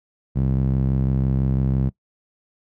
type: tone with band-pass filter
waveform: sawtooth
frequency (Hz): 66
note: C2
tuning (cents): +16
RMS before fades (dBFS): -20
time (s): 0.35-1.9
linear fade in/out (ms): 20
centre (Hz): 150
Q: 1.8
effects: noise-tail reverb RT60 0.1 s tail -21 dB re dry